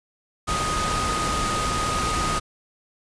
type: tone in noise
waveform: sine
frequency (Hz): 1244.5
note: D#6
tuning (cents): 0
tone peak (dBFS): -25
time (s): 0.47-2.4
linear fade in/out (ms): 20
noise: pink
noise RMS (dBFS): -26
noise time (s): 0.47-2.4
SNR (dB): -2
effects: resampled to 22050 Hz